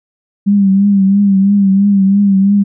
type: tone with vibrato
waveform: sine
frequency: 197.7 Hz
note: G3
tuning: 15 cents sharp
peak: -6 dBFS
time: 0.46-2.64 s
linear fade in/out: 20 ms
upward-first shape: triangle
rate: 3 Hz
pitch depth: 62 cents each way
effects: none